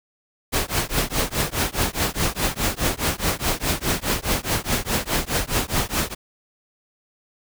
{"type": "noise with tremolo", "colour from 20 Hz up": "pink", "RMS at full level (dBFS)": -19, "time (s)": [0.52, 6.15], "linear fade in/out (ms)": 20, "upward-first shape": "triangle", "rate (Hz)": 4.8, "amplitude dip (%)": 100, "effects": []}